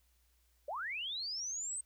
sine linear sweep, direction up, 515 to 8380 Hz, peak -37 dBFS, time 0.68-1.81 s, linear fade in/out 5 ms, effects added 60 Hz sine -70 dBFS peak until 1.85 s + white hiss -75 dBFS RMS until 1.85 s

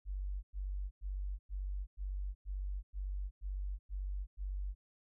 sine tone bursts, 48 Hz, G1, 36 cents flat, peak -36 dBFS, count 10, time 0.05-4.75 s, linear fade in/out 50 ms, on 380 ms, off 100 ms, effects none

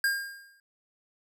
square tone with exponential decay, 1611 Hz, G6, 47 cents sharp, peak -22 dBFS, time 0.04-0.6 s, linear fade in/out 2 ms, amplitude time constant 120 ms, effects none

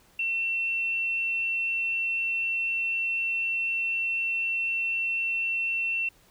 sine tone, 2702 Hz, E7, 42 cents sharp, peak -25 dBFS, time 0.19-6.09 s, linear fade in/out 5 ms, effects pink hiss -60 dBFS RMS until 6.3 s

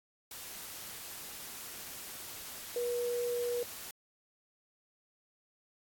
sine tone in noise, 482.2 Hz, B4, 41 cents flat, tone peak -31 dBFS, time 2.76-3.63 s, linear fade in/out 2 ms, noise white, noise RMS -45 dBFS, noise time 0.31-3.91 s, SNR +11 dB, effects AAC 64 kbps

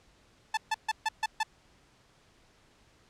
sawtooth tone bursts, 876 Hz, A5, 8 cents flat, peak -22 dBFS, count 6, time 0.54-1.432 s, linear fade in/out 5 ms, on 32 ms, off 140 ms, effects pink hiss -63 dBFS RMS until 3.09 s + low-pass 7000 Hz 12 dB/octave

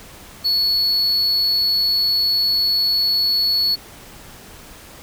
triangle tone, 4400 Hz, C#8, 14 cents flat, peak -14 dBFS, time 0.44-3.76 s, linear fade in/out 20 ms, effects pink hiss -41 dBFS RMS until 5.02 s

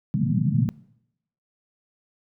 pink band-pass noise, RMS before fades -22 dBFS, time 0.14-0.69 s, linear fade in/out 0 ms, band 110 to 240 Hz, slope 96 dB/octave, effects noise-tail reverb RT60 0.8 s tail -22 dB re dry

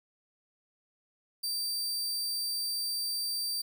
sawtooth tone, 4669 Hz, D8, 11 cents flat, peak -28 dBFS, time 1.43-3.62 s, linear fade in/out 10 ms, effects none

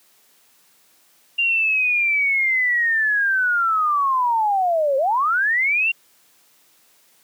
sine linear two-way sweep, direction down then up, 2794 to 523.3 to 2794 Hz, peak -16 dBFS, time 1.38-5.92 s, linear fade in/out 10 ms, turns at 4.97 s, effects white hiss -57 dBFS RMS until 7.23 s + high-pass 150 Hz 12 dB/octave

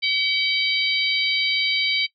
harmonic tone with a mistuned harmonic, 774 Hz, G5, 22 cents flat, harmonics 3 / 4 / 5 / 6, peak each -23 / -24 / -25 / -26 dBFS, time 0.02-2.07 s, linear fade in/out 20 ms, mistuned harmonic 3, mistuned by -32 cents, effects noise-tail reverb RT60 0.1 s tail -18 dB re dry

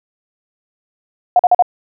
sine tone bursts, 719 Hz, F#5, 50 cents flat, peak -5 dBFS, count 4, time 1.36-1.624 s, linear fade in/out 2 ms, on 33 ms, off 44 ms, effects none

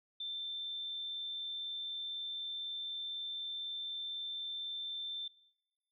sine tone, 3558 Hz, A7, 19 cents sharp, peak -38 dBFS, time 0.2-5.28 s, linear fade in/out 5 ms, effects noise-tail reverb RT60 1.0 s tail -21 dB re dry

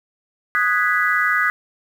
sine chord, G# minor seventh, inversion second, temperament equal, 1244.5 / 1480 / 1661.2 / 1975.5 Hz, D#6 / F#6 / G#6 / B6, 0 / 0 / 0 / 0 cents, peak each -21 dBFS, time 0.55-1.5 s, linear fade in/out 0 ms, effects 7-bit

